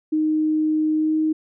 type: tone with pitch glide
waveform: sine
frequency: 310 to 312.7 Hz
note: D#4 to D#4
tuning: -6 to +9 cents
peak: -17 dBFS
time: 0.12-1.33 s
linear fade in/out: 10 ms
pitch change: +15 cents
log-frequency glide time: 0.95-1.15 s
effects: none